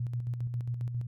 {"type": "tone with tremolo", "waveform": "sine", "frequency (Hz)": 120.5, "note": "B2", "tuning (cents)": -42, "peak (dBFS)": -29, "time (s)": [0, 1.07], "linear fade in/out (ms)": 5, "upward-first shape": "square", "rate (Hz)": 7.4, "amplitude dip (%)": 45, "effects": []}